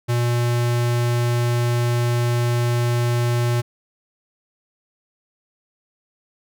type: tone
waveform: square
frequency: 120 Hz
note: B2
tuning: 49 cents flat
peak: -18 dBFS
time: 0.08-3.62 s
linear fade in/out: 20 ms
effects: none